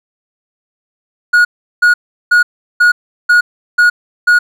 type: tone bursts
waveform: triangle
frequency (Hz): 1447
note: F#6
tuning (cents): -39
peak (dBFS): -3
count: 7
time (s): 1.33-4.39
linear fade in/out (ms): 10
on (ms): 120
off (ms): 370
effects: none